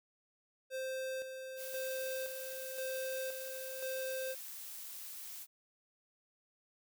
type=tone with tremolo; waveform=square; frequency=523.3 Hz; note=C5; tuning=in tune; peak=-38 dBFS; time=0.7-4.36 s; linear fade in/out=50 ms; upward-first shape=square; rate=0.96 Hz; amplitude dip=50%
type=noise; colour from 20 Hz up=blue; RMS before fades=-47 dBFS; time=1.56-5.47 s; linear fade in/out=50 ms
effects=none